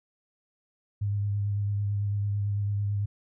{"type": "tone with vibrato", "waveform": "sine", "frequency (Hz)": 101.8, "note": "G#2", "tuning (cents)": -34, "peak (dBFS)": -25, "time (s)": [1.01, 3.06], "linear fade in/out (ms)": 10, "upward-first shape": "sine", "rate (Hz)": 9, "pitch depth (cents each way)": 20, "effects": []}